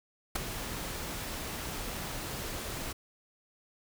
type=noise with ADSR envelope; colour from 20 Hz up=pink; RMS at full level=-27 dBFS; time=0.35-2.93 s; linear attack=10 ms; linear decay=7 ms; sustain=-11 dB; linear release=12 ms; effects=none